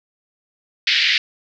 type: band-pass noise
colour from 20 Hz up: pink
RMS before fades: -17 dBFS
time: 0.87-1.18 s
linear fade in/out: 2 ms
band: 1800 to 4800 Hz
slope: 48 dB/octave
effects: none